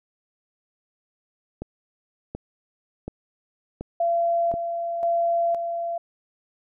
click train, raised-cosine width 2 ms, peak -18 dBFS, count 5, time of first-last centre 1.62-4.54 s, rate 1.37 Hz
sine tone with tremolo, 681 Hz, F5, 44 cents flat, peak -19 dBFS, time 4-5.98 s, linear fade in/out 5 ms, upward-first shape square, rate 0.97 Hz, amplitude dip 50%
effects none

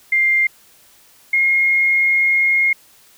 sine tone pair in turn, 2100 / 2145 Hz, C7 / C7, +6 / +42 cents, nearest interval unison, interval 36 cents, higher second, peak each -12 dBFS, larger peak neither, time 0.12-0.47 / 1.33-2.73 s, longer second, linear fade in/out 5 ms, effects white hiss -50 dBFS RMS until 3.17 s

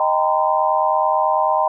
sine chord, C minor seventh, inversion first, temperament equal with one note detuned, 622.3 / 784 / 932.3 / 1021.4 Hz, Eb5 / G5 / Bb5 / C6, 0 / 0 / 0 / -42 cents, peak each -20 dBFS, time 0-1.68 s, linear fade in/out 2 ms, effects none

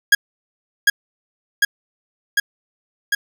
40% pulse tone with echo, 1646 Hz, G#6, 16 cents flat, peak -6 dBFS, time 0.12-0.15 s, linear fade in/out 5 ms, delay 750 ms, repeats 4, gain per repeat -2 dB, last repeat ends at 3.15 s, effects none

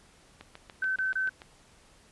click train, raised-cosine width 0.3 ms, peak -28 dBFS, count 8, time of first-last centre 0.41-1.419 s, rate 6.94 Hz
sine tone bursts, 1532 Hz, G6, 40 cents flat, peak -26 dBFS, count 3, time 0.82-1.294 s, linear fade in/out 5 ms, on 140 ms, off 27 ms
effects pink hiss -59 dBFS RMS until 2.11 s + resampled to 24000 Hz

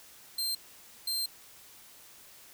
sawtooth tone bursts at uneven times, 4157 Hz, C8, 12 cents flat, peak -27 dBFS, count 2, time 0.38-0.55 / 1.07-1.26 s, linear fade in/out 5 ms, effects white hiss -54 dBFS RMS until 2.53 s

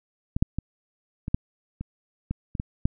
clicks, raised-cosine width 5 ms, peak -13 / -6 / -15 / -18 / -8 / -20 / -15 / -19 / -15 / -8 dBFS, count 10, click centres 0.365 / 0.425 / 0.586 / 1.281 / 1.345 / 1.81 / 2.31 / 2.552 / 2.599 / 2.855 s, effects none

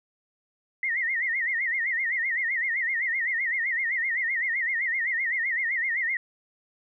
sine tone with vibrato, 1975.5 Hz, B6, in tune, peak -24 dBFS, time 0.83-6.17 s, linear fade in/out 2 ms, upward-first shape sine, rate 7.8 Hz, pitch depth 150 cents each way, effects none

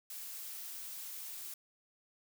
blue noise, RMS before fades -45 dBFS, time 0.1-1.54 s, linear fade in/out 2 ms, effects none

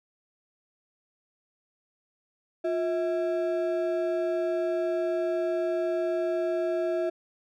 triangle ring-modulated tone, 500 Hz, B4, 21 cents sharp, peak -20 dBFS, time 2.64-7.1 s, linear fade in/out 10 ms, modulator 147 Hz, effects none

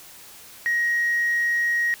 sine tone, 1887 Hz, A#6, 21 cents sharp, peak -18 dBFS, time 0.66-1.94 s, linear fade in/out 0 ms, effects tanh soft clip ceiling -16 dBFS + white hiss -45 dBFS RMS until 2 s

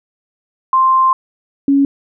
sine tone pair in turn, 1050 / 278.1 Hz, C6 / C#4, +6 / +6 cents, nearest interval octave + major seventh, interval 2300 cents, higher first, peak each -8 dBFS, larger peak neither, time 0.73-1.13 / 1.68-1.85 s, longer first, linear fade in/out 2 ms, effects none

